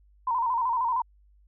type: tone with vibrato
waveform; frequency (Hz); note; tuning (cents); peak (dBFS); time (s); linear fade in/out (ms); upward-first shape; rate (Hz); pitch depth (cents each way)
sine; 969; B5; -33; -23; 0.27-1.02; 5; square; 13; 78
effects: added 50 Hz sine -56 dBFS peak until 1.47 s